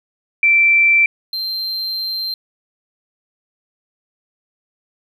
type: tone pair in turn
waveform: sine / triangle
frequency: 2341 / 4145 Hz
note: D7 / C8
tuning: -6 / -17 cents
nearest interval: minor seventh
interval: 989 cents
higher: second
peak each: -9 / -19 dBFS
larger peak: first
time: 0.43-1.06 / 1.33-2.34 s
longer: second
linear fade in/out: 2 ms
effects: none